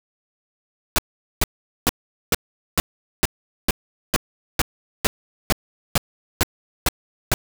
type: noise bursts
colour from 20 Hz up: pink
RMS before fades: -17 dBFS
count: 15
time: 0.96-7.34 s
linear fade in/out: 0 ms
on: 24 ms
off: 430 ms
effects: none